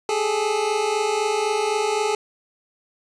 25% pulse tone pair together, 407.4 / 431.3 Hz, G#4 / A4, -33 / -35 cents, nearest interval minor second, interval 98 cents, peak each -21 / -18 dBFS, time 0.09-2.15 s, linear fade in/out 2 ms, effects resampled to 22050 Hz + 8-bit

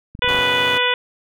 clicks, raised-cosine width 5 ms, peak -21 dBFS, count 7, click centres 0.151 / 0.192 / 0.245 / 0.277 / 0.31 / 0.35 / 0.39 s
harmonic tone, 493.9 Hz, B4, in tune, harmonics 1 / 2 / 3 / 4 / 5 / 6 / 7, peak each -23 / -23 / -23 / -23 / -23 / -23 / -23 dBFS, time 0.22-0.94 s, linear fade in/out 2 ms
5% pulse chord, F# suspended fourth, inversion none, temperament equal, 92.5 / 123.47 / 138.59 Hz, F#2 / B2 / C#3, 0 / 0 / 0 cents, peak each -20 dBFS, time 0.28-0.78 s, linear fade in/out 5 ms
effects none

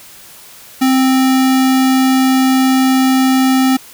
sine tone with sample-and-hold, 261.6 Hz, C4, in tune, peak -8 dBFS, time 0.81-3.77 s, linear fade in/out 10 ms, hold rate 1050 Hz, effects white hiss -38 dBFS RMS until 3.93 s

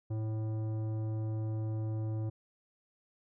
sine tone with tanh clipping, 109.5 Hz, A2, 8 cents flat, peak -34 dBFS, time 0.1-2.3 s, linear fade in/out 10 ms, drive 13 dB, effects none

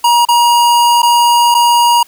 square tone with dropouts, 951 Hz, A#5, 34 cents sharp, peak -7 dBFS, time 0.04-2.03 s, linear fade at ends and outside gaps 5 ms, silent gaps 0.252-0.286 / 1.02-1.029 / 1.544-1.548 s, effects white hiss -45 dBFS RMS until 2.07 s

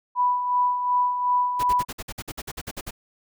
sine tone with tremolo, 987.8 Hz, B5, in tune, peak -17 dBFS, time 0.15-1.85 s, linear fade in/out 50 ms, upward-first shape sine, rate 2.7 Hz, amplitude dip 55%
pink noise bursts, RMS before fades -33 dBFS, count 14, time 1.59-2.909 s, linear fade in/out 10 ms, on 45 ms, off 53 ms
effects none

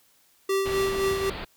square tone with tremolo, 389 Hz, G4, 13 cents flat, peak -22 dBFS, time 0.49-1.3 s, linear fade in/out 5 ms, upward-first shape sine, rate 3.9 Hz, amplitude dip 45%
pink low-pass noise, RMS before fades -35 dBFS, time 0.65-1.45 s, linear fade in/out 10 ms, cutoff 4600 Hz, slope 96 dB/octave
effects white hiss -62 dBFS RMS until 1.56 s

